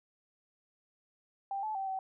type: tone with pitch steps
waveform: sine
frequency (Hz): 788 / 864 / 775 / 764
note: G5 / A5 / G5 / G5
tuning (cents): +9 / -32 / -20 / -45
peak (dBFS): -33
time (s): 1.51-1.99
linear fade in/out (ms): 2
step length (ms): 120
effects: none